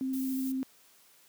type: tone with vibrato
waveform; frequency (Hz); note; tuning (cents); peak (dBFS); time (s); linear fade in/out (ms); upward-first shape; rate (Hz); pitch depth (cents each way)
sine; 263.2; C4; +10; -29; 0.01-0.63; 0; triangle; 14; 13
type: noise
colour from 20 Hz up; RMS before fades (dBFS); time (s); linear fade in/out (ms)
violet; -43; 0.13-0.52; 5
effects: white hiss -61 dBFS RMS until 1.28 s + high-pass 150 Hz 12 dB/octave